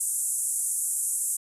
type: band-pass noise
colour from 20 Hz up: pink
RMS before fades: -28 dBFS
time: 0-1.37 s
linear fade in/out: 10 ms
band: 7800 to 11000 Hz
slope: 48 dB/octave
effects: resampled to 32000 Hz